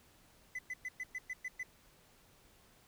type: tone bursts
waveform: triangle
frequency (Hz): 2010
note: B6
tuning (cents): +30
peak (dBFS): -36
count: 8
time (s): 0.55-1.632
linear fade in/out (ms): 5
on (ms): 39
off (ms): 110
effects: pink hiss -65 dBFS RMS until 2.87 s